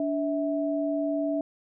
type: tone pair together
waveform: sine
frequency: 289.8 / 650.6 Hz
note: D4 / E5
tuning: -23 / -23 cents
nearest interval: octave + major second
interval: 1400 cents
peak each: -27 / -28 dBFS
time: 0-1.41 s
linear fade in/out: 2 ms
effects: none